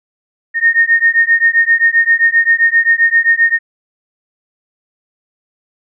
sine beating tone pair, 1838 / 1845.6 Hz, A#6 / A#6, -25 / -18 cents, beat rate 7.6 Hz, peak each -11 dBFS, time 0.54-3.59 s, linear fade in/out 50 ms, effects none

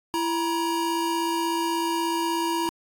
square tone pair together, 335.5 / 950 Hz, E4 / A#5, +31 / +33 cents, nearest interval octave + tritone, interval 1802 cents, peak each -27 / -27 dBFS, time 0.14-2.69 s, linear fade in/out 0 ms, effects AAC 64 kbps

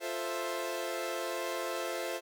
sawtooth chord, F major seventh, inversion none, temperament equal, 349.2 / 440 / 523.3 / 659.3 Hz, F4 / A4 / C5 / E5, 0 / 0 / 0 / 0 cents, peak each -36 / -38 / -34 / -35 dBFS, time 0-2.21 s, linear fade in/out 50 ms, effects none

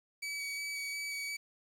sawtooth tone with vibrato, 2277 Hz, C#7, 46 cents sharp, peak -33 dBFS, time 0.22-1.37 s, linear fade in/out 10 ms, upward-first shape square, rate 2.8 Hz, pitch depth 8 cents each way, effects low-pass 11000 Hz 12 dB/octave + 10-bit

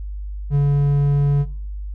triangle tone, 142.5 Hz, C#3, 48 cents sharp, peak -11 dBFS, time 0.5-1.46 s, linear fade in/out 50 ms, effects noise-tail reverb RT60 0.6 s tail -21 dB re dry + added 50 Hz sine -26 dBFS peak until 1.94 s

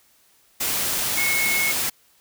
sine tone in noise, 2184 Hz, C#7, 26 cents flat, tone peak -21 dBFS, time 1.17-1.72 s, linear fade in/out 10 ms, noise white, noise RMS -24 dBFS, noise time 0.6-1.9 s, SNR 0 dB, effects white hiss -59 dBFS RMS until 2.2 s

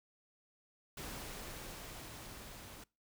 pink noise with level ramp, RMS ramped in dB -45 to -52 dBFS, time 0.97-2.84 s, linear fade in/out 5 ms, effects noise-tail reverb RT60 0.3 s tail -25 dB re dry

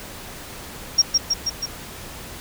sine tone with echo, 5588 Hz, F8, in tune, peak -10 dBFS, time 0.98-1.02 s, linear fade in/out 10 ms, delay 160 ms, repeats 4, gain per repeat -3 dB, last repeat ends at 1.66 s, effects pink hiss -37 dBFS RMS until 2.4 s

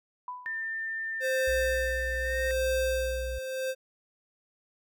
sine tone with exponential decay, 995 Hz, B5, 13 cents sharp, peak -32 dBFS, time 0.28-0.74 s, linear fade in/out 2 ms, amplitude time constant 100 ms
sine tone with pitch glide, 1796 to 1845.4 Hz, A6 to A#6, +35 to -18 cents, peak -31 dBFS, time 0.46-2.51 s, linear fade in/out 0 ms, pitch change +47 cents, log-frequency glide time 2.21-2.35 s
square tone with tremolo, 523.3 Hz, C5, in tune, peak -26 dBFS, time 1.2-3.75 s, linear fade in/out 50 ms, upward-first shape sine, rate 0.81 Hz, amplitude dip 65%
sine tone, 61 Hz, B1, 21 cents flat, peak -33 dBFS, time 1.47-3.39 s, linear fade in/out 10 ms
effects none

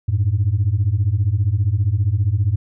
sine beating tone pair, 93 / 108 Hz, F#2 / A2, +9 / -32 cents, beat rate 15 Hz, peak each -17 / -16 dBFS, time 0.08-2.56 s, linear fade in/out 10 ms, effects tanh soft clip ceiling -10 dBFS

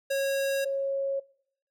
square / sine tone pair in turn, 548 / 548 Hz, C#5 / C#5, -20 / -20 cents, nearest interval unison, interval 0 cents, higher neither, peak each -26 dBFS, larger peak neither, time 0.1-0.65 / 0.65-1.2 s, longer neither, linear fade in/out 10 ms, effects noise-tail reverb RT60 0.7 s tail -24 dB re dry

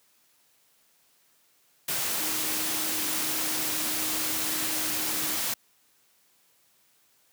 sine tone in noise, 311.1 Hz, D#4, in tune, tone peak -40 dBFS, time 2.2-5.36 s, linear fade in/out 5 ms, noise white, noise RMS -29 dBFS, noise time 1.88-5.54 s, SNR -14 dB, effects white hiss -65 dBFS RMS until 7.32 s + high-pass 100 Hz 12 dB/octave

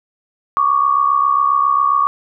sine tone pair together, 1118 / 1185.4 Hz, C#6 / D6, +14 / +16 cents, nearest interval minor second, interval 102 cents, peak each -13 / -16 dBFS, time 0.57-2.07 s, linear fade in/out 0 ms, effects none

